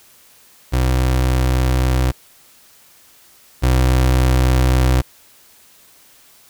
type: tone pair in turn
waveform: 30% pulse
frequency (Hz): 63.7 / 63.7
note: C2 / C2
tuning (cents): -46 / -46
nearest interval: unison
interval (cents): 0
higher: neither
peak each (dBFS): -11 / -9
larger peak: second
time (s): 0.72-2.12 / 3.62-5.02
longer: neither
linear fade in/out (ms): 20
effects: white hiss -49 dBFS RMS until 6.49 s